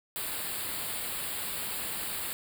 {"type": "band-stop noise", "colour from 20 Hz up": "white", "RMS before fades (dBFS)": -35, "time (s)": [0.16, 2.33], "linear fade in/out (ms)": 0, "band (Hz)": [4800, 7500], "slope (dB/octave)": 96, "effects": []}